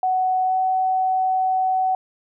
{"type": "tone with pitch glide", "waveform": "sine", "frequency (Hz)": [745, 751.5], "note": ["F#5", "F#5"], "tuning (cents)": [12, 27], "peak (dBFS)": -17, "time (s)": [0.03, 1.95], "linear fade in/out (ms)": 2, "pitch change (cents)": 15, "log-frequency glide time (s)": [0.44, 0.56], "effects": []}